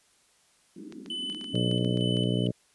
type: band-pass noise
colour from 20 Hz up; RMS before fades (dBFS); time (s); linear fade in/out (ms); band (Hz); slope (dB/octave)
pink; -43; 0.76-1.97; 5; 200 to 350; 48
type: clicks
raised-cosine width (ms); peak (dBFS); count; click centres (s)
0.2; -29; 11; 0.924 / 1.061 / 1.299 / 1.347 / 1.412 / 1.443 / 1.554 / 1.714 / 1.847 / 1.973 / 2.169
type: tone with tremolo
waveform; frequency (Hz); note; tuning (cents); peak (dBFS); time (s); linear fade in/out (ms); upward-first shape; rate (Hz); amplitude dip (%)
triangle; 3009; F#7; +28; -30; 1.1-2.47; 2; square; 2.2; 50
type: harmonic tone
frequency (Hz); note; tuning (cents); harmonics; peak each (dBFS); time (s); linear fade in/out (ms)
60.5; B1; -35; 2 / 3 / 4 / 5 / 6 / 7 / 8 / 9 / 10; -28 / -29 / -33 / -34 / -38 / -35 / -42 / -40 / -39; 1.53-2.52; 20
effects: white hiss -64 dBFS RMS until 2.74 s + resampled to 24000 Hz